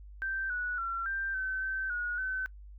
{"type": "tone with pitch steps", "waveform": "sine", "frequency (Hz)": [1560, 1470, 1361, 1575, 1530, 1544, 1449, 1524], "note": ["G6", "F#6", "F6", "G6", "G6", "G6", "F#6", "G6"], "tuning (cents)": [-9, -12, -45, 8, -42, -27, -37, -49], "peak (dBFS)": -31, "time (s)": [0.22, 2.46], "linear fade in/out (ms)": 0, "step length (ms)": 280, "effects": ["noise-tail reverb RT60 0.1 s tail -21 dB re dry", "added 50 Hz sine -46 dBFS peak until 2.78 s"]}